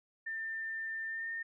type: tone with pitch glide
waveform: sine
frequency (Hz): 1794 to 1823.3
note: A6 to A#6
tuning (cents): +33 to -39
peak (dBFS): -36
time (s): 0.26-1.43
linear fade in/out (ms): 10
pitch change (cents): +28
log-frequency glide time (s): 1.09-1.29
effects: none